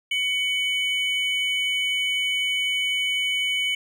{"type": "tone pair together", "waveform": "triangle", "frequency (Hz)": [2244, 3000], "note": ["C#7", "F#7"], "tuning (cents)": [21, 23], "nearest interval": "perfect fourth", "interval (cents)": 502, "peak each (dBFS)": -23, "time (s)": [0.11, 3.75], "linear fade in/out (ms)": 5, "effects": []}